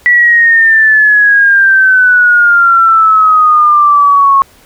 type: exponential sweep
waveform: sine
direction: down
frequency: 1956 to 1091 Hz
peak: -3 dBFS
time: 0.06-4.42 s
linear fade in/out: 0 ms
effects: pink hiss -43 dBFS RMS until 4.65 s